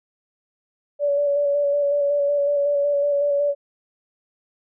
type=tone with vibrato; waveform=sine; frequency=573 Hz; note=D5; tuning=43 cents flat; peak=-17 dBFS; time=0.99-3.55 s; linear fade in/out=50 ms; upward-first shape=square; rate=5.4 Hz; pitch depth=18 cents each way; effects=none